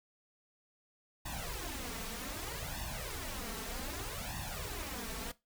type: noise with flanger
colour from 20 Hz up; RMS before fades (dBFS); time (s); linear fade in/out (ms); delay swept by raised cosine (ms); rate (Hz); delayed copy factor
pink; -41; 1.25-5.32; 10; 1.1 to 4.5; 0.64; +0.9
effects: noise-tail reverb RT60 0.2 s tail -18 dB re dry